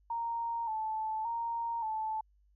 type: tone with vibrato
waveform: sine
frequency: 901 Hz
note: A5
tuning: 41 cents sharp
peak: -32 dBFS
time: 0.1-2.21 s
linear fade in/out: 5 ms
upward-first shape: square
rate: 0.87 Hz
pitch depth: 53 cents each way
effects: added 50 Hz sine -64 dBFS peak until 2.55 s